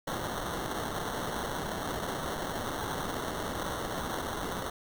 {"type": "noise with sample-and-hold", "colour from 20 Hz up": "violet", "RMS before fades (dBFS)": -35, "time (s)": [0.07, 4.7], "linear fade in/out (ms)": 5, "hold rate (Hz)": 2450, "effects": []}